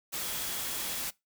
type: tone in noise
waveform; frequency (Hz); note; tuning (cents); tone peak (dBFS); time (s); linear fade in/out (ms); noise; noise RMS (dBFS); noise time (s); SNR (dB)
sine; 3322; G#7; 0; -46; 0.21-1.02; 20; white; -35; 0.12-1.11; -14
effects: noise-tail reverb RT60 0.2 s tail -22 dB re dry